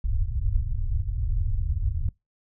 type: low-pass noise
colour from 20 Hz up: pink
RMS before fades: -25 dBFS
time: 0.04-2.09 s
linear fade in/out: 5 ms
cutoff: 110 Hz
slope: 48 dB/octave
effects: noise-tail reverb RT60 0.2 s tail -24 dB re dry